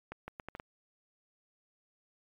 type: accelerating click train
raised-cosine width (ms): 0.5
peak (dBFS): -26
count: 6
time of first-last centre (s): 0.12-0.599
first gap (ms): 160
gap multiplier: 0.74
effects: MP3 96 kbps